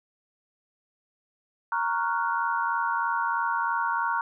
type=chord; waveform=sine; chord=Gb major seventh; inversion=first; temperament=equal; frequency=932.3 / 1108.7 / 1396.9 / 1480 Hz; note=Bb5 / Db6 / F6 / Gb6; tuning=0 / 0 / 0 / 0 cents; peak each=-27 / -30 / -31 / -32 dBFS; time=1.72-4.21 s; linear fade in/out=2 ms; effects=none